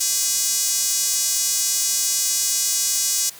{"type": "tone with high-pass filter", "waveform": "square", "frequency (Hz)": 226.1, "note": "A3", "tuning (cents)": 47, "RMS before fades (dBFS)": -21, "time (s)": [0, 3.3], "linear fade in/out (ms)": 10, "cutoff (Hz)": 6400, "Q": 2.1, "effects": ["white hiss -42 dBFS RMS until 3.39 s"]}